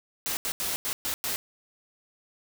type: noise bursts at uneven times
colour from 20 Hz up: white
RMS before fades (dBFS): -30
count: 6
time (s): 0.26-0.37 / 0.45-0.52 / 0.6-0.76 / 0.85-0.93 / 1.05-1.14 / 1.24-1.36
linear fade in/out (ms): 0
effects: none